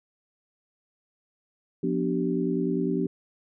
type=tone cluster; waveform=sine; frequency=176 / 246.1 / 295.9 / 385.5 Hz; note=F3 / B3 / D4 / G4; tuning=+14 / -6 / +13 / -29 cents; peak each=-29 dBFS; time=1.83-3.07 s; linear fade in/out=5 ms; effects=none